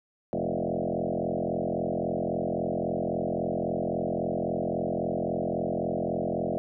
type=tone with frequency modulation; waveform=sine; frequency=415.3 Hz; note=G#4; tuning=in tune; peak=-26 dBFS; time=0.33-6.58 s; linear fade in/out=0 ms; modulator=43.7 Hz; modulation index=6.2; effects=none